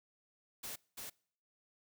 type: noise with echo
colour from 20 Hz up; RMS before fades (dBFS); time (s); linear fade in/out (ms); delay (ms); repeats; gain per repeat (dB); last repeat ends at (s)
white; -44; 0.63-0.76; 10; 340; 1; -2; 1.1
effects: noise-tail reverb RT60 0.6 s tail -26 dB re dry